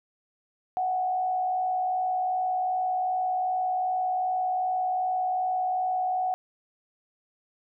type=tone with frequency modulation; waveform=sine; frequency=740 Hz; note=F#5; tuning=in tune; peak=-24 dBFS; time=0.77-6.34 s; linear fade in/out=0 ms; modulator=62.6 Hz; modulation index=0.34; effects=none